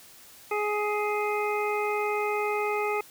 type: harmonic tone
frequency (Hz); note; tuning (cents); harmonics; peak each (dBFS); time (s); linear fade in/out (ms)
418; G#4; +11; 1 / 2 / 3 / 5 / 6; -28 / -31 / -33 / -35 / -36; 0.51-3.01; 5
effects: white hiss -51 dBFS RMS until 3.1 s